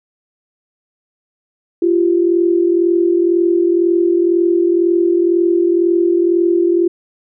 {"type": "tone pair together", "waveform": "sine", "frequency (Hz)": [343.3, 385.3], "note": ["F4", "G4"], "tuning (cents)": [-30, -30], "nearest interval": "major second", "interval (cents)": 200, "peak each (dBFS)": [-11, -17], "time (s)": [1.82, 6.88], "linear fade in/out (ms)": 5, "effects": []}